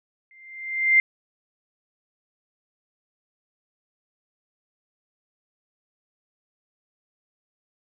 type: tone with exponential growth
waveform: sine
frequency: 2093 Hz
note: C7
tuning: in tune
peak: -11 dBFS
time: 0.31-1 s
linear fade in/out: 1 ms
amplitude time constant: 150 ms
effects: none